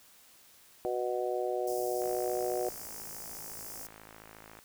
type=harmonic tone; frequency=123.2 Hz; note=B2; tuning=4 cents flat; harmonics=3 / 4 / 5 / 6; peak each=-34 / -35 / -36 / -37 dBFS; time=0.85-2.69 s; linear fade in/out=0 ms
type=band-stop noise; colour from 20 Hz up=white; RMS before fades=-44 dBFS; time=1.67-3.87 s; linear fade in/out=5 ms; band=900 to 4800 Hz; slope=96 dB/octave
type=click train; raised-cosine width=0.5 ms; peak=-34 dBFS; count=140; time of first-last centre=2.02-4.589 s; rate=54.1 Hz
effects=white hiss -59 dBFS RMS until 4.64 s